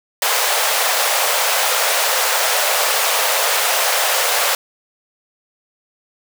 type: high-pass noise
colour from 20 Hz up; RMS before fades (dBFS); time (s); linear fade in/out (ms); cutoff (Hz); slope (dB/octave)
pink; -17; 0.22-4.55; 2; 500; 48
effects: none